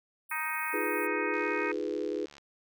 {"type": "high-pass noise", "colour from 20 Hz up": "white", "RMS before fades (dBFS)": -45, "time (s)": [0.29, 1.07], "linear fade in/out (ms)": 10, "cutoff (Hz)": 8700, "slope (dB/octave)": 96}
{"type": "harmonic tone", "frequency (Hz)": 312.4, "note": "D#4", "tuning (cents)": 7, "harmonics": [3, 4, 5, 6, 7, 8], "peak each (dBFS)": [-38, -38, -38, -38, -38, -38], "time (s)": [0.31, 1.72], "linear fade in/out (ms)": 5}
{"type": "chord", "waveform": "sine", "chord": "F half-diminished seventh", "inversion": "third", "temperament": "equal", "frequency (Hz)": [311.1, 349.2, 415.3, 493.9], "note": ["Eb4", "F4", "Ab4", "Cb5"], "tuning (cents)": [0, 0, 0, 0], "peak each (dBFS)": [-36, -37, -34, -37], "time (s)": [0.73, 2.26], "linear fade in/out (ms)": 10}
{"type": "click train", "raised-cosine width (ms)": 0.2, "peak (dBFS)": -33, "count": 76, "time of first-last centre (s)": [1.34, 2.382], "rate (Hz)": 72}
{"effects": []}